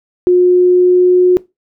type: tone with pitch glide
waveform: sine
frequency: 359.5 to 362.4 Hz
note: F#4 to F#4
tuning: -50 to -36 cents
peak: -5 dBFS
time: 0.27-1.37 s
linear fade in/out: 0 ms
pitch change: +14 cents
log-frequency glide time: 0.38-1.23 s
effects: noise-tail reverb RT60 0.2 s tail -19 dB re dry